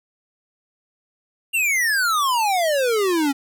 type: exponential sweep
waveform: square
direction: down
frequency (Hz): 2824 to 269.3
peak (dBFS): -18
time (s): 1.53-3.33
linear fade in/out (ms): 20
effects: none